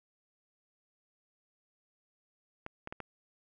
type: clicks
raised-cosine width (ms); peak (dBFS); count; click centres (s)
0.5; -25; 4; 2.664 / 2.874 / 2.925 / 3.003
effects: none